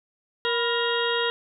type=harmonic tone with a mistuned harmonic; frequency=470 Hz; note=A#4; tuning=14 cents sharp; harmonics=1 / 2 / 3 / 4 / 6 / 7 / 8; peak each=-26 / -30 / -30 / -31 / -33 / -31 / -32 dBFS; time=0.45-1.3 s; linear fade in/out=0 ms; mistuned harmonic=2; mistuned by=+76 cents; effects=none